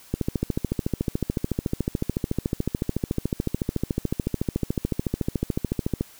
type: click train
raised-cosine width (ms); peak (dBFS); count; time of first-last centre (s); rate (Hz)
3; -10; 82; 0.14-6.01; 13.8
effects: white hiss -50 dBFS RMS until 6.19 s